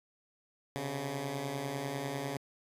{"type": "beating tone pair", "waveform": "10% pulse", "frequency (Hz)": [130.81, 140.81], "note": ["C3", "C#3"], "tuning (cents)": [0, 27], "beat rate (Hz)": 10, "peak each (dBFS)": [-33, -28], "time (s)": [0.76, 2.37], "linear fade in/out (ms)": 0, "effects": ["resampled to 32000 Hz"]}